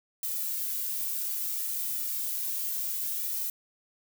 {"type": "noise with flanger", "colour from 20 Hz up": "violet", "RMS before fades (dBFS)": -32, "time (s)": [0.23, 3.5], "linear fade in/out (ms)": 2, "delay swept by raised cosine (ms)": [1.8, 2.37], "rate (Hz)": 0.62, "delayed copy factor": -0.55, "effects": []}